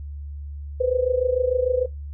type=tone with amplitude modulation; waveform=sine; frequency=504 Hz; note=B4; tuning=35 cents sharp; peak=-15 dBFS; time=0.8-1.86 s; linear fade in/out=10 ms; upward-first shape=sine; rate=26.7 Hz; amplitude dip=80%; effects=noise-tail reverb RT60 0.2 s tail -20 dB re dry + added 72 Hz sine -31 dBFS peak until 2.13 s